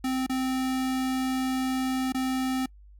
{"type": "tone with dropouts", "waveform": "square", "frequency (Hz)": 260.2, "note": "C4", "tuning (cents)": -9, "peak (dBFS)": -26, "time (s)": [0.04, 2.66], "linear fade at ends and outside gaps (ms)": 5, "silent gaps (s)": [[0.265, 0.295], [2.123, 2.145]], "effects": ["noise-tail reverb RT60 0.1 s tail -25 dB re dry", "added 50 Hz sine -48 dBFS peak until 2.99 s"]}